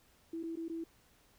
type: tone with dropouts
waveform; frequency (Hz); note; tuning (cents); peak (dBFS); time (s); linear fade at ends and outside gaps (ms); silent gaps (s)
sine; 329.6; E4; 0; -37; 0.33-0.84; 5; 0.43-0.435 / 0.557-0.57 / 0.683-0.697
effects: pink hiss -67 dBFS RMS until 1.38 s